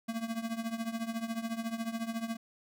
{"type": "tone with tremolo", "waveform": "square", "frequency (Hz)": 227.5, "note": "A#3", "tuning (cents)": -42, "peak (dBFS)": -31, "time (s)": [0.08, 2.37], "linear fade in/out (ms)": 10, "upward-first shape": "triangle", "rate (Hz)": 14, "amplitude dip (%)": 85, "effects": []}